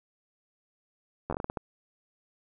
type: slowing click train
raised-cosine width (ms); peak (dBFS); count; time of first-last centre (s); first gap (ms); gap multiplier
1; -18; 9; 1.3-1.572; 11; 1.31
effects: none